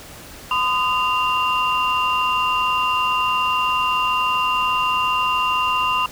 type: tone cluster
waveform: sine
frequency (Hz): 1019 / 1232 / 2782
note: C6 / D#6 / F7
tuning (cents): -46 / -17 / -7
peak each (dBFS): -19 / -22 / -21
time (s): 0.51-6.06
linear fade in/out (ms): 2
effects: tanh soft clip ceiling -10 dBFS + pink hiss -39 dBFS RMS until 6.11 s